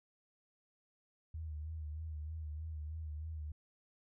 sine tone with vibrato, 77.78 Hz, D#2, in tune, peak -40 dBFS, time 1.34-3.52 s, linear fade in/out 5 ms, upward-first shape sine, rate 3.2 Hz, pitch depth 59 cents each way, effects none

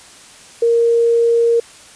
sine tone, 466.2 Hz, A#4, in tune, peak -10 dBFS, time 0.62-1.6 s, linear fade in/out 5 ms, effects white hiss -41 dBFS RMS until 1.95 s + resampled to 22050 Hz

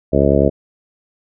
harmonic tone, 70 Hz, C#2, 18 cents sharp, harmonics 1 / 2 / 3 / 4 / 5 / 6 / 7 / 8 / 9, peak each -19 / -19 / -19 / -19 / -19 / -19 / -19 / -19 / -19 dBFS, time 0.12-0.5 s, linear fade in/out 20 ms, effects none

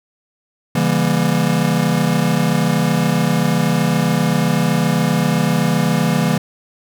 square chord, C# diminished seventh, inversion none, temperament just, 138.59 / 166.31 / 199.57 / 239.5 Hz, C#3 / E3 / G3 / Bb3, 0 / +16 / +31 / +47 cents, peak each -22 / -18 / -21 / -21 dBFS, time 0.75-6.38 s, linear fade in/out 5 ms, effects none

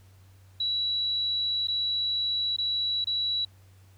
sine tone with dropouts, 3918 Hz, B7, 15 cents flat, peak -25 dBFS, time 0.6-3.45 s, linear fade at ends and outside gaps 5 ms, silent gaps 1.673-1.682 / 2.565-2.584 / 3.044-3.07 s, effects added 95 Hz sine -52 dBFS peak until 3.97 s + pink hiss -63 dBFS RMS until 3.97 s

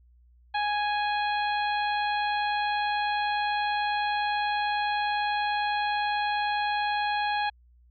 harmonic tone, 830.6 Hz, G#5, in tune, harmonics 1 / 2 / 3 / 4 / 5, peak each -26 / -32 / -36 / -38 / -40 dBFS, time 0.54-7.5 s, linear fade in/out 10 ms, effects added 60 Hz sine -55 dBFS peak until 7.9 s

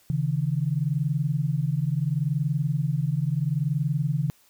sine tone pair together, 137.17 / 157.9 Hz, C#3 / D#3, -18 / +26 cents, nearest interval major second, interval 244 cents, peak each -25 dBFS, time 0.1-4.3 s, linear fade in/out 0 ms, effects white hiss -60 dBFS RMS until 4.49 s

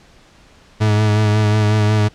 40% pulse tone with vibrato, 106.3 Hz, G#2, 41 cents sharp, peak -11 dBFS, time 0.8-2.09 s, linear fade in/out 20 ms, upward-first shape sine, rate 5.5 Hz, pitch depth 28 cents each way, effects pink hiss -48 dBFS RMS until 2.14 s + low-pass 6000 Hz 12 dB/octave

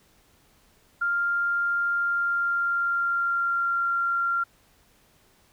sine tone with pitch glide, 1396.9 to 1381.7 Hz, F6 to F6, 0 to -19 cents, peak -22 dBFS, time 1.01-4.44 s, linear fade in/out 10 ms, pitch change -19 cents, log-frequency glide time 1.94-3.79 s, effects pink hiss -61 dBFS RMS until 5.52 s

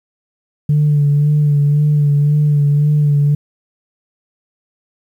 sine tone with vibrato, 146.83 Hz, D3, in tune, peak -8 dBFS, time 0.69-3.35 s, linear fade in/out 5 ms, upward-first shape sine, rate 1.9 Hz, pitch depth 33 cents each way, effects tanh soft clip ceiling -6 dBFS + 8-bit

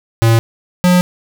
square tone pair in turn, 114.2 / 179.48 Hz, A#2 / F3, -35 / +48 cents, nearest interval minor sixth, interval 783 cents, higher second, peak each -8 dBFS, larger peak neither, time 0.22-0.39 / 0.84-1.01 s, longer neither, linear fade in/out 0 ms, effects none

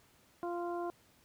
harmonic tone, 347.4 Hz, F4, 9 cents flat, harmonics 1 / 2 / 3 / 4, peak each -37 / -40 / -44 / -51 dBFS, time 0.43-0.9 s, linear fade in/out 0 ms, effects pink hiss -66 dBFS RMS until 1.24 s + high-pass 60 Hz 12 dB/octave

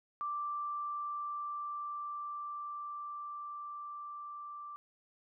sine tone with level ramp, 1174.7 Hz, D6, in tune, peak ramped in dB -34 to -43 dBFS, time 0.21-4.76 s, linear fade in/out 0 ms, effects none

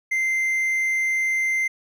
triangle tone, 2083 Hz, C7, 8 cents flat, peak -18 dBFS, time 0.11-1.68 s, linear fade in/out 10 ms, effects none

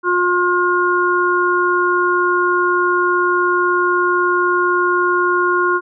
harmonic tone, 356.4 Hz, F4, 35 cents sharp, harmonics 1 / 3 / 4, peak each -17 / -17 / -17 dBFS, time 0.03-5.81 s, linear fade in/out 50 ms, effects none

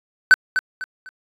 triangle tone with echo, 1522 Hz, F#6, 48 cents sharp, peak -4 dBFS, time 0.31-0.34 s, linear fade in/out 0 ms, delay 250 ms, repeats 3, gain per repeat -10 dB, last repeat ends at 1.09 s, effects resampled to 32000 Hz

